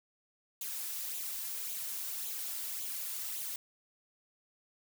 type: noise with flanger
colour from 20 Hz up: blue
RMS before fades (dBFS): -39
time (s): 0.61-3.56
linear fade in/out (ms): 2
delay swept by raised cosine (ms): 0.28 to 2.98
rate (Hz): 1.8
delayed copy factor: +0.55
effects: none